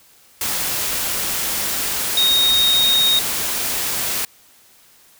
sine tone in noise, 3729 Hz, A#7, in tune, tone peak -13 dBFS, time 2.17-3.19 s, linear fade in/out 2 ms, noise white, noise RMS -22 dBFS, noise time 0.41-4.25 s, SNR +6 dB, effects white hiss -51 dBFS RMS until 5.19 s

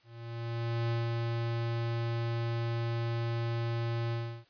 square tone with ADSR envelope, 116.54 Hz, A#2, in tune, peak -29 dBFS, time 0.03-4.45 s, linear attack 870 ms, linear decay 170 ms, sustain -2 dB, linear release 330 ms, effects white hiss -66 dBFS RMS until 4.49 s + resampled to 11025 Hz

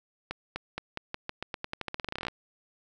accelerating click train, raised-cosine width 0.3 ms, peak -17 dBFS, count 24, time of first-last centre 0.31-2.283 s, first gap 250 ms, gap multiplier 0.88, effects none

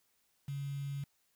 sine tone with quantisation, 140 Hz, C#3, 18 cents sharp, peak -36 dBFS, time 0.48-1.04 s, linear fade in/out 5 ms, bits 9, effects white hiss -75 dBFS RMS until 1.35 s

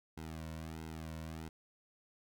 sawtooth tone with flanger, 80 Hz, D#2, 49 cents sharp, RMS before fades -45 dBFS, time 0.17-1.49 s, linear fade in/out 5 ms, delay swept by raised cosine 1.7 to 2.49 ms, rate 1.5 Hz, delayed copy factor -1, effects none

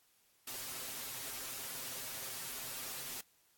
white noise with comb filter, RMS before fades -43 dBFS, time 0.47-3.21 s, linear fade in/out 5 ms, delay 7.6 ms, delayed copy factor +0.85, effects white hiss -71 dBFS RMS until 3.57 s + AAC 64 kbps

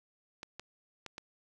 clicks, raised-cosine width 0.2 ms, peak -25 dBFS, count 4, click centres 0.431 / 0.596 / 1.063 / 1.181 s, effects none

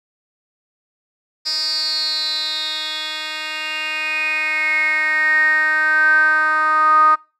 10% pulse tone with band-pass filter sweep, 310 Hz, D#4, 6 cents flat, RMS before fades -18 dBFS, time 1.45-7.16 s, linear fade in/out 20 ms, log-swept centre 5000 to 1200 Hz, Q 10, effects noise-tail reverb RT60 0.3 s tail -23 dB re dry

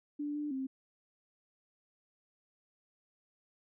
sine tone with pitch steps, 292.7 / 296.2 / 265.3 Hz, D4 / D4 / C4, -6 / +15 / +24 cents, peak -34 dBFS, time 0.19-0.67 s, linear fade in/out 10 ms, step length 160 ms, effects none

